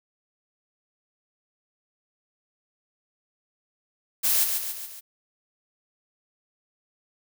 blue noise with echo, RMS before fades -22 dBFS, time 4.23-4.45 s, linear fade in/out 20 ms, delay 140 ms, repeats 4, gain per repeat -5 dB, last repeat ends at 5.01 s, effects none

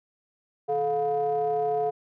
triangle ring-modulated tone, 138.59 Hz, C#3, in tune, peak -18 dBFS, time 0.68-1.91 s, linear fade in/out 20 ms, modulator 571 Hz, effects none

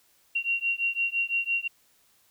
sine beating tone pair, 2750 / 2755.9 Hz, F7 / F7, -27 / -24 cents, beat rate 5.9 Hz, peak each -28 / -28 dBFS, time 0.35-1.68 s, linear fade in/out 10 ms, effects white hiss -64 dBFS RMS until 2.3 s

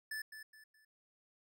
square tone with echo, 1747 Hz, A6, 13 cents flat, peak -40 dBFS, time 0.11-0.22 s, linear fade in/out 5 ms, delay 210 ms, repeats 3, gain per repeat -9 dB, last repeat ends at 0.85 s, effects none

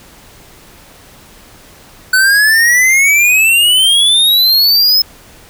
square exponential sweep, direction up, 1495 to 5190 Hz, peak -7 dBFS, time 2.13-5.02 s, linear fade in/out 5 ms, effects pink hiss -40 dBFS RMS until 5.49 s

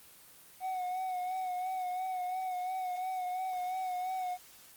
triangle tone with vibrato, 738 Hz, F#5, 5 cents flat, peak -31 dBFS, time 0.6-4.38 s, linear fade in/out 50 ms, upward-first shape sine, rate 2.9 Hz, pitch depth 37 cents each way, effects white hiss -56 dBFS RMS until 4.76 s + Opus 24 kbps

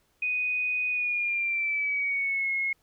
sine tone with pitch glide, 2489 to 2167 Hz, D#7 to C#7, 0 to -40 cents, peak -25 dBFS, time 0.22-2.73 s, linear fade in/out 5 ms, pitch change -240 cents, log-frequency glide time 0.89-2.51 s, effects pink hiss -69 dBFS RMS until 2.82 s

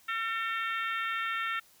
harmonic tone with a mistuned harmonic, 452.4 Hz, A4, 48 cents sharp, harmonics 3 / 4 / 5 / 6 / 7 / 8, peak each -33 / -35 / -39 / -41 / -45 / -46 dBFS, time 0.08-1.6 s, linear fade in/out 10 ms, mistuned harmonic 5, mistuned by -22 cents, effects white hiss -61 dBFS RMS until 1.8 s

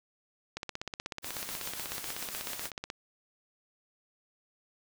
click train, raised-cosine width 0.2 ms, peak -19 dBFS, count 39, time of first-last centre 0.57-2.901 s, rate 16.3 Hz
white noise with tremolo, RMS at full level -38 dBFS, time 1.22-2.71 s, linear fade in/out 50 ms, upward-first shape triangle, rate 7.2 Hz, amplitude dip 45%
effects none

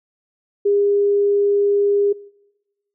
sine tone, 405.3 Hz, G#4, 42 cents flat, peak -13 dBFS, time 0.65-2.13 s, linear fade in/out 10 ms, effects noise-tail reverb RT60 1.0 s tail -24 dB re dry

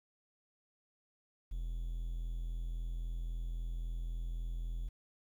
triangle tone, 41.86 Hz, E1, 27 cents sharp, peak -34 dBFS, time 1.51-4.89 s, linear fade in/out 10 ms, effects 11-bit

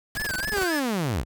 pink noise bursts, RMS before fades -32 dBFS, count 11, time 0.15-0.636 s, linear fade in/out 2 ms, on 26 ms, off 20 ms
square tone with vibrato, 1615 Hz, G#6, 49 cents flat, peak -28 dBFS, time 0.16-0.8 s, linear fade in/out 10 ms, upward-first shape sine, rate 3.8 Hz, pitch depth 130 cents each way
sawtooth linear sweep, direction down, 432.6 to 41.2 Hz, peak -20 dBFS, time 0.51-1.25 s, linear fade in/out 50 ms
effects none

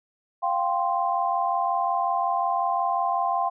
sine chord, F suspended second, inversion none, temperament equal, 698.5 / 784 / 1046.5 Hz, F5 / G5 / C6, 0 / 0 / 0 cents, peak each -26 dBFS, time 0.42-3.5 s, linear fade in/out 20 ms, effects none

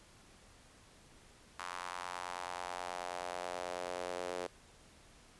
sawtooth tone with high-pass filter sweep, 89.3 Hz, F2, 39 cents sharp, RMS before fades -42 dBFS, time 1.59-4.47 s, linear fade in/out 5 ms, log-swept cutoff 1100 to 480 Hz, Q 2.3, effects pink hiss -61 dBFS RMS until 5.39 s + resampled to 24000 Hz

